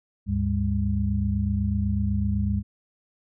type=tone cluster; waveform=sine; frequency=73.3 / 101.3 / 202.1 Hz; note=D2 / G#2 / G#3; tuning=-3 / -43 / -47 cents; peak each=-26 dBFS; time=0.26-2.63 s; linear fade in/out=50 ms; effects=none